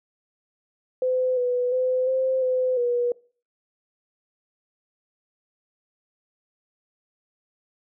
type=tone with pitch steps; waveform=sine; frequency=510 / 494.1 / 510 / 522 / 510 / 483.7 Hz; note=C5 / B4 / C5 / C5 / C5 / B4; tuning=-44 / +1 / -44 / -4 / -44 / -36 cents; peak=-20 dBFS; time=1.02-3.12 s; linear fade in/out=2 ms; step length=350 ms; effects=noise-tail reverb RT60 0.4 s tail -23 dB re dry